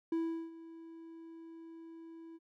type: tone with ADSR envelope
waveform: triangle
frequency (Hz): 329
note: E4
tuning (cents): -3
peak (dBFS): -28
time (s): 0.12-2.39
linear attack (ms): 4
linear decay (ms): 380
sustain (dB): -18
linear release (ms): 34
effects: none

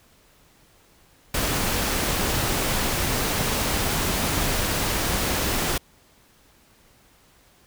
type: noise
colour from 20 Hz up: pink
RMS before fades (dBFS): -24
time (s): 1.34-5.78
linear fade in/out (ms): 5
effects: pink hiss -57 dBFS RMS until 7.66 s

